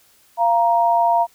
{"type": "tone pair together", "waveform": "sine", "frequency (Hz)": [691, 937.5], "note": ["F5", "A#5"], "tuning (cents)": [-19, 10], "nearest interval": "perfect fourth", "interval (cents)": 529, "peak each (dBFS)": -16, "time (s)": [0.37, 1.27], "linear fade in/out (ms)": 50, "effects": ["white hiss -55 dBFS RMS until 1.34 s"]}